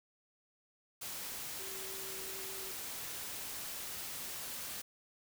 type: tone in noise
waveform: sine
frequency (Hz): 383.5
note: G4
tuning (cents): -38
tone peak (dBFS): -50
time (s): 1.59-2.72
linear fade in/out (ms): 10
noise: white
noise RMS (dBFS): -43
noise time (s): 1.01-4.82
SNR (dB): -10
effects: none